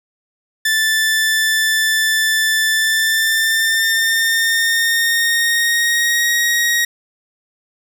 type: tone with pitch glide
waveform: sawtooth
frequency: 1760 to 1886.3 Hz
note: A6 to A#6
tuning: 0 to +20 cents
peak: -10 dBFS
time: 0.65-6.85 s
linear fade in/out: 5 ms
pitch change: +120 cents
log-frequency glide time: 2.71-6.3 s
effects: none